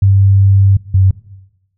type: tone pair in turn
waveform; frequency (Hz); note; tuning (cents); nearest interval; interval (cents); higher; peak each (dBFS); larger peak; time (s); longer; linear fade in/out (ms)
sine; 98 / 95.38; G2 / G2; 0 / -47; unison; 47; first; -5; neither; 0.02-0.77 / 0.94-1.11; first; 5
effects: noise-tail reverb RT60 1.0 s tail -19 dB re dry